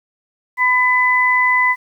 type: tone pair together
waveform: sine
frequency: 1003.6 / 2005 Hz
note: B5 / B6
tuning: +28 / +26 cents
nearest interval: octave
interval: 1198 cents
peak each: -16 / -13 dBFS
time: 0.57-1.76 s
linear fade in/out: 50 ms
effects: 8-bit